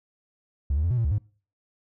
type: tone with pitch steps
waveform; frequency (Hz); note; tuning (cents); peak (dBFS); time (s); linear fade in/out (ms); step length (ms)
triangle; 69.7 / 75.9 / 86 / 124 / 115 / 72.3 / 103.9; C#2 / D#2 / F2 / B2 / A#2 / D2 / G#2; +10 / -42 / -26 / +7 / -23 / -27 / +1; -18; 0.7-1.183; 5; 69
effects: noise-tail reverb RT60 0.4 s tail -26 dB re dry + tanh soft clip ceiling -17 dBFS